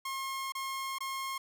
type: tone with dropouts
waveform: sawtooth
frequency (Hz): 1074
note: C6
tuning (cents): +45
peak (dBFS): -31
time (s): 0.05-1.38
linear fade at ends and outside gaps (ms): 5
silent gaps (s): 0.522-0.55 / 0.985-1.005
effects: none